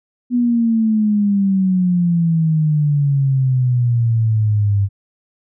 sine exponential sweep, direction down, 246.9 to 98.3 Hz, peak -12 dBFS, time 0.3-4.89 s, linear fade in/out 50 ms, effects none

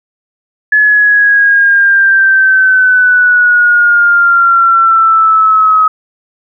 sine exponential sweep, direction down, 1711 to 1268 Hz, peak -4 dBFS, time 0.72-5.88 s, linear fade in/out 5 ms, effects none

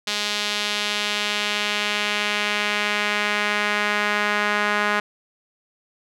sawtooth tone with band-pass filter sweep, 207.7 Hz, G#3, in tune, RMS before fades -23 dBFS, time 0.07-5 s, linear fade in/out 5 ms, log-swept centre 3900 to 1600 Hz, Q 1.5, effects none

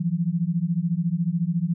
sine beating tone pair, 163.7 / 177.7 Hz, E3 / F3, -12 / +30 cents, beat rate 14 Hz, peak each -24 dBFS, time 0-1.74 s, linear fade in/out 10 ms, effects none

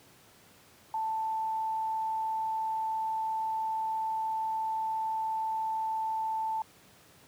sine tone, 883 Hz, A5, 6 cents sharp, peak -29 dBFS, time 0.94-6.62 s, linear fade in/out 2 ms, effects pink hiss -58 dBFS RMS until 7.27 s + high-pass 100 Hz 12 dB/octave

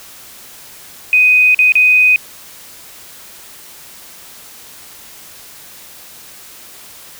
sine tone with dropouts, 2499 Hz, D#7, 7 cents sharp, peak -6 dBFS, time 1.13-2.16 s, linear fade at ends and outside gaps 1 ms, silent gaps 1.546-1.59 / 1.721-1.754 s, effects white hiss -37 dBFS RMS until 7.19 s

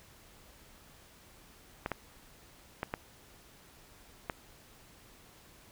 clicks, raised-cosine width 0.5 ms, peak -18 dBFS, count 5, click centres 1.861 / 1.917 / 2.831 / 2.939 / 4.298 s, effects pink hiss -58 dBFS RMS until 5.71 s

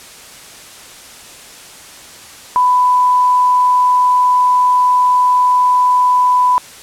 sine tone, 996 Hz, B5, 14 cents sharp, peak -8 dBFS, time 2.56-6.58 s, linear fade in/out 0 ms, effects white hiss -36 dBFS RMS until 6.82 s + low-pass 10000 Hz 12 dB/octave

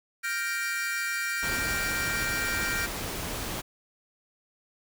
45% pulse chord, G minor seventh, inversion third, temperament equal, 1396.9 / 1568 / 1864.7 / 2349 Hz, F6 / G6 / Bb6 / D7, 0 / 0 / 0 / 0 cents, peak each -34 dBFS, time 0.23-2.87 s, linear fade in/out 20 ms
pink noise, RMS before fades -34 dBFS, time 1.42-3.62 s, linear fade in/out 20 ms
effects none

